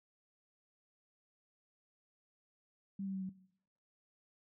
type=tone with pitch steps; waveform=sine; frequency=196 / 193.19 / 190.42 / 187.69 Hz; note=G3 / G3 / G3 / F#3; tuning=0 / -25 / -50 / +25 cents; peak=-38 dBFS; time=2.99-3.294 s; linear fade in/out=5 ms; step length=76 ms; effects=noise-tail reverb RT60 0.7 s tail -18 dB re dry